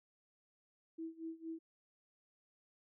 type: tone with tremolo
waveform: sine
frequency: 325.8 Hz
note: E4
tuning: 20 cents flat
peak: -40 dBFS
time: 0.98-1.59 s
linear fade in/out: 10 ms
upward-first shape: sine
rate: 4.3 Hz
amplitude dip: 90%
effects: none